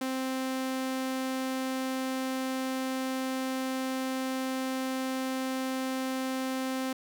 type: tone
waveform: sawtooth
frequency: 261.6 Hz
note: C4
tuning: in tune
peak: -26 dBFS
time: 0.01-6.93 s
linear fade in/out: 5 ms
effects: none